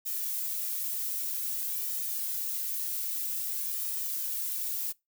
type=noise with flanger; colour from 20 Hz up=violet; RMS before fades=-33 dBFS; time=0.05-4.93 s; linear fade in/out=20 ms; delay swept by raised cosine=1.6 to 2.8 ms; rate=0.52 Hz; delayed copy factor=+0.6; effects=noise-tail reverb RT60 0.2 s tail -23 dB re dry